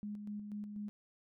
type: tone with tremolo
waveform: sine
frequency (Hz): 207.7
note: G#3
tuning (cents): 0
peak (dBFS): -39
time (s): 0.03-0.89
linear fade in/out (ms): 0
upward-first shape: square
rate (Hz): 4.1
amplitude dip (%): 40
effects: none